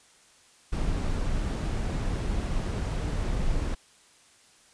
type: noise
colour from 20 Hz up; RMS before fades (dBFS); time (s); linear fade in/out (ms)
brown; -28; 0.72-3.75; 10
effects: white hiss -58 dBFS RMS until 4.73 s + resampled to 22050 Hz